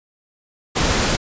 pink noise, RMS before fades -18 dBFS, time 0.75-1.17 s, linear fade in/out 20 ms, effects resampled to 16000 Hz

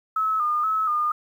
sine tone with vibrato, 1254 Hz, D#6, 13 cents sharp, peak -20 dBFS, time 0.16-1.12 s, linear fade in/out 5 ms, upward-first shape square, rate 2.1 Hz, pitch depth 54 cents each way, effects 9-bit

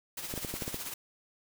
white noise with tremolo, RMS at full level -37 dBFS, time 0.17-0.94 s, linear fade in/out 5 ms, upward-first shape triangle, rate 16 Hz, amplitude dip 60%
clicks, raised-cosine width 2 ms, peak -23 dBFS, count 7, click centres 0.339 / 0.377 / 0.448 / 0.54 / 0.622 / 0.679 / 0.744 s
effects none

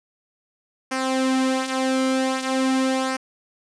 sawtooth tone with flanger, 262.1 Hz, C4, 3 cents sharp, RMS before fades -22 dBFS, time 0.91-3.17 s, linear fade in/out 10 ms, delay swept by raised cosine 0.26 to 4.96 ms, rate 0.44 Hz, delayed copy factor -0.6, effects resampled to 22050 Hz + 9-bit

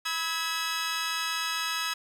15% pulse chord, E major, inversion second, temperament equal with one note detuned, 987.8 / 1289.9 / 1661.2 Hz, B5 / E6 / G#6, 0 / -38 / 0 cents, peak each -30 / -25 / -26 dBFS, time 0.05-1.94 s, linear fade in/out 10 ms, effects low-pass 12000 Hz 12 dB/octave + 9-bit

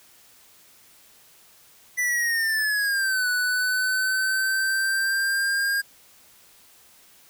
square linear two-way sweep, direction down then up, 1990 to 1480 to 1618 Hz, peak -22 dBFS, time 1.97-5.82 s, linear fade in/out 20 ms, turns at 3.28 s, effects white hiss -54 dBFS RMS until 7.29 s

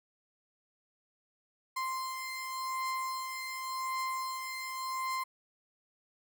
35% pulse beating tone pair, 1044 / 1044.89 Hz, C6 / C6, -4 / -3 cents, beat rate 0.89 Hz, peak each -34 / -39 dBFS, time 1.76-5.24 s, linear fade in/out 10 ms, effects none

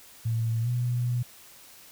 sine tone with pitch glide, 114 to 122.18 Hz, A#2 to B2, -38 to -18 cents, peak -24 dBFS, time 0.25-1.23 s, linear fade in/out 10 ms, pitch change +120 cents, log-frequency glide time 0.62-0.68 s, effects white hiss -51 dBFS RMS until 1.91 s

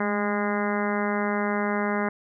harmonic tone with a mistuned harmonic, 205.3 Hz, G#3, 20 cents flat, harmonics 1 / 2 / 3 / 4 / 5 / 6 / 7 / 8 / 9 / 10, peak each -27 / -30 / -32 / -33 / -34 / -35 / -35 / -36 / -37 / -37 dBFS, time 0-2.09 s, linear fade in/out 5 ms, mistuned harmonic 1, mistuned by +33 cents, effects none

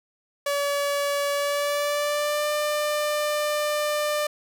sawtooth tone with pitch glide, 570 to 596.6 Hz, C#5 to D5, +48 to +27 cents, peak -19 dBFS, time 0.46-4.27 s, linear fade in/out 5 ms, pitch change +79 cents, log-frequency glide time 1.33-2.5 s, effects none

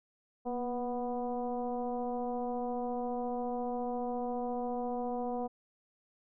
sine tone with frequency modulation, 488.8 Hz, B4, 18 cents flat, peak -32 dBFS, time 0.45-5.48 s, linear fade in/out 20 ms, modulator 248 Hz, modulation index 1.4, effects none

